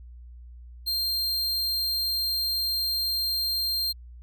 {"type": "tone", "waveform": "45% pulse", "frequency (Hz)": 4186, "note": "C8", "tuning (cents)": 0, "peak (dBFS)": -24, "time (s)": [0.86, 3.93], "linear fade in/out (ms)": 20, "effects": ["added 60 Hz sine -42 dBFS peak until 4.22 s"]}